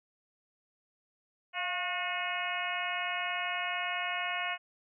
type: harmonic tone with a mistuned harmonic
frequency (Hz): 362.1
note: F#4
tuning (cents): -37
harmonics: 2 / 3 / 4 / 5 / 6 / 7 / 8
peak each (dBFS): -38 / -40 / -40 / -40 / -38 / -39 / -40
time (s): 1.53-4.58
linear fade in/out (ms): 50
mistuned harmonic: 2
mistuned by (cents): -52
effects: none